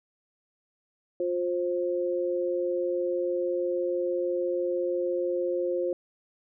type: tone pair together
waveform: sine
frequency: 354.6 / 528.4 Hz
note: F4 / C5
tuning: +26 / +17 cents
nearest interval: perfect fifth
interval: 691 cents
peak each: -28 dBFS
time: 1.2-5.93 s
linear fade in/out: 2 ms
effects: none

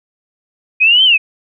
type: linear two-way sweep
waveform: sine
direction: up then down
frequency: 2466 to 3161 to 2466 Hz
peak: -6 dBFS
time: 0.8-1.18 s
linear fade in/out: 20 ms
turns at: 1.04 s
effects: none

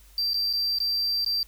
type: tone with dropouts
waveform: triangle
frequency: 4699 Hz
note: D8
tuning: in tune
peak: -22 dBFS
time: 0.18-1.43 s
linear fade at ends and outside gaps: 1 ms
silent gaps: 0.334-0.342 / 0.529-0.535 / 0.786-0.802 / 1.247-1.262 s
effects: added 50 Hz sine -51 dBFS peak until 1.47 s + white hiss -57 dBFS RMS until 1.47 s

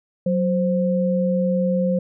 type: tone pair together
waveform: sine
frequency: 185 / 523.3 Hz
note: F#3 / C5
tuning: 0 / 0 cents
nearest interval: octave + tritone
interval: 1800 cents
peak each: -19 / -21 dBFS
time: 0.26-1.99 s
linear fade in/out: 5 ms
effects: none

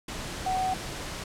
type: tone in noise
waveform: sine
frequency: 750 Hz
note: F#5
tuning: 23 cents sharp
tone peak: -25 dBFS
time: 0.46-0.74 s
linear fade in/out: 5 ms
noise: pink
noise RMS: -36 dBFS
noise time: 0.08-1.24 s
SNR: +8 dB
effects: low-pass 9000 Hz 12 dB/octave

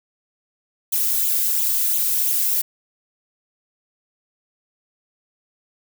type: noise with flanger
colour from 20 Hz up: violet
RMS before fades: -20 dBFS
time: 0.92-2.62 s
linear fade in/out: 10 ms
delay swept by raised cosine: 0.28 to 1.98 ms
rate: 2.9 Hz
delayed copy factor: +0.8
effects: none

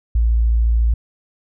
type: tone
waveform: sine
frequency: 57 Hz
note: A#1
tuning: 38 cents flat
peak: -12 dBFS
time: 0.15-0.94 s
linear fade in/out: 5 ms
effects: none

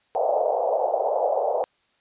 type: band-pass noise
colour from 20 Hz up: pink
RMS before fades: -23 dBFS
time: 0.15-1.64 s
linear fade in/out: 0 ms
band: 510 to 780 Hz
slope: 48 dB/octave
effects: white hiss -66 dBFS RMS until 2 s + resampled to 8000 Hz

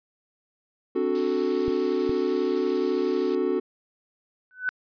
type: chord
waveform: triangle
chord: D dominant seventh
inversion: third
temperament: equal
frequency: 261.6 / 293.7 / 370 / 440 Hz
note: C4 / D4 / F#4 / A4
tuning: 0 / 0 / 0 / 0 cents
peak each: -28 / -28 / -23 / -26 dBFS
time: 0.95-3.6 s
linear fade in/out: 10 ms
type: noise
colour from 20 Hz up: blue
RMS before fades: -35 dBFS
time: 1.15-3.35 s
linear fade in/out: 2 ms
type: clicks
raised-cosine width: 5 ms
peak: -21 dBFS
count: 2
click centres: 1.681 / 2.095 s
type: tone with exponential growth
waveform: sine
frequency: 1502 Hz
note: F#6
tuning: 26 cents sharp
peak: -19 dBFS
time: 4.51-4.69 s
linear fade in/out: 0 ms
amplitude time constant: 39 ms
effects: resampled to 11025 Hz

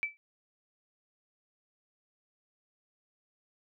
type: tone with exponential decay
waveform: sine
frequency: 2316 Hz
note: D7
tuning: 25 cents flat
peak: -25 dBFS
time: 0.03-0.17 s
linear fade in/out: 0 ms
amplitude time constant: 29 ms
effects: none

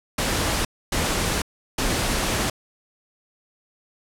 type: noise bursts at uneven times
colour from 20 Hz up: pink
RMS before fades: -23 dBFS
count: 3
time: 0.18-0.65 / 0.92-1.42 / 1.78-2.5 s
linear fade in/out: 5 ms
effects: low-pass 11000 Hz 12 dB/octave

